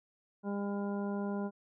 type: harmonic tone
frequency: 201.5 Hz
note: G3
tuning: 48 cents sharp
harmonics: 1 / 2 / 3 / 4 / 5 / 7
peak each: -34 / -40 / -44 / -46 / -48 / -51 dBFS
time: 0.43-1.51 s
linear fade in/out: 50 ms
effects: none